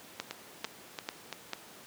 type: two click trains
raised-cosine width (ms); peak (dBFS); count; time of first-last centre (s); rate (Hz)
0.2; -16 / -19; 4 / 4; 0.2-1.533 / 0.31-1.327; 2.25 / 2.95
effects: pink hiss -51 dBFS RMS until 1.86 s + high-pass 200 Hz 12 dB/octave